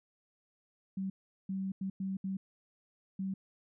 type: tone bursts at uneven times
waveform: sine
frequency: 192 Hz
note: G3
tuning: 36 cents flat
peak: -33 dBFS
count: 6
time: 0.97-1.1 / 1.49-1.72 / 1.81-1.9 / 2-2.17 / 2.24-2.37 / 3.19-3.34 s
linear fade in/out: 5 ms
effects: none